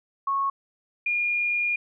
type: tone pair in turn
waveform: sine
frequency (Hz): 1100 / 2423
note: C#6 / D#7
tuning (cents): -14 / -47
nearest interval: octave + major second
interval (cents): 1367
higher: second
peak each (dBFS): -22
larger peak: neither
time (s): 0.27-0.5 / 1.06-1.76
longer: second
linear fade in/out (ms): 5
effects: none